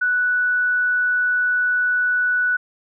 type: tone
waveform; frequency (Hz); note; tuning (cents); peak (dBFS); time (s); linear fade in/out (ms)
sine; 1480; F#6; 0; -16; 0.01-2.57; 10
effects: none